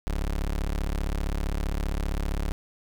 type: tone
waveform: 30% pulse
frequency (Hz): 35.25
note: C#1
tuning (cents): +30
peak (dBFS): -23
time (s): 0.07-2.52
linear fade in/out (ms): 0
effects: none